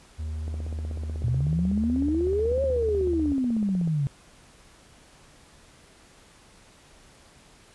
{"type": "tone with pitch glide", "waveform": "triangle", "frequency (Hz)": [77.78, 76.31], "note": ["D#2", "D#2"], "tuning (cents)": [0, -33], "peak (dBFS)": -27, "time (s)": [0.18, 3.34], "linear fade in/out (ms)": 20, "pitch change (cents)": -33, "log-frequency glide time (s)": [0.79, 2.12]}
{"type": "click train", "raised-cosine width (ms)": 2, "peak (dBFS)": -26, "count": 56, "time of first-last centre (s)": [0.48, 3.875], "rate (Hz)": 16.2}
{"type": "exponential two-way sweep", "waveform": "sine", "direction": "up then down", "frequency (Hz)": [114.1, 554.4, 135.3], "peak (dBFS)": -22, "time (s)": [1.24, 4.07], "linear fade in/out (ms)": 0, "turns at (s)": 2.63}
{"effects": ["pink hiss -54 dBFS RMS until 7.74 s", "resampled to 24000 Hz"]}